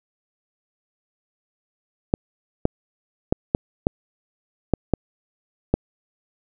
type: clicks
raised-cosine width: 2 ms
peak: -3 dBFS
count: 8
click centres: 2.139 / 2.654 / 3.325 / 3.549 / 3.869 / 4.737 / 4.937 / 5.74 s
effects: none